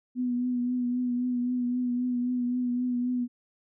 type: tone with vibrato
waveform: sine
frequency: 246.9 Hz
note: B3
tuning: in tune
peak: -25 dBFS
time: 0.15-3.28 s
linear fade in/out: 50 ms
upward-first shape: triangle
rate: 3.8 Hz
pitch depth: 33 cents each way
effects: none